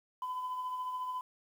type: tone with tremolo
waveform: sine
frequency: 1009 Hz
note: B5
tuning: 37 cents sharp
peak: -31 dBFS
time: 0.22-1.21 s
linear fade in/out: 2 ms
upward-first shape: triangle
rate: 14 Hz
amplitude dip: 50%
effects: tanh soft clip ceiling -32 dBFS + 10-bit